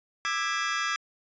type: chord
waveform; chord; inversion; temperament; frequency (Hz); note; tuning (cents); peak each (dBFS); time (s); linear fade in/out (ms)
sawtooth; E dominant seventh; third; just; 1186.7 / 1318.5 / 1648.1 / 1977.8; D6 / E6 / G#6 / B6; +18 / 0 / -14 / +2; -29 / -28 / -27 / -31; 0.25-0.96; 0
effects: resampled to 16000 Hz